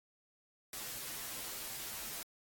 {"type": "noise with comb filter", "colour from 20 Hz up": "white", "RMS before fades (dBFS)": -43, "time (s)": [0.73, 2.23], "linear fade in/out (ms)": 2, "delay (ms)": 11, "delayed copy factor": -0.9, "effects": ["AAC 64 kbps"]}